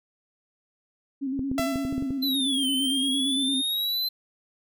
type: tone with vibrato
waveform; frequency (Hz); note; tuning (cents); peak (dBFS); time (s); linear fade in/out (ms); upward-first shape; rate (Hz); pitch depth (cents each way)
sine; 268.7; C4; +46; -26; 1.21-3.62; 20; square; 8.8; 51
type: clicks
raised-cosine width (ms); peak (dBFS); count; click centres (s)
3; -20; 9; 1.393 / 1.515 / 1.595 / 1.758 / 1.851 / 1.926 / 1.98 / 2.024 / 2.106
type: tone with exponential decay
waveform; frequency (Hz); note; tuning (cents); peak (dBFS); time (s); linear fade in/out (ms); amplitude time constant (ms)
sawtooth; 669; E5; +25; -20; 1.58-2.37; 1; 170
type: exponential two-way sweep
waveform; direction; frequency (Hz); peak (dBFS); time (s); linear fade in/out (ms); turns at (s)
square; down then up; 4092 to 3027 to 4092; -25; 2.22-4.09; 10; 2.7
effects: none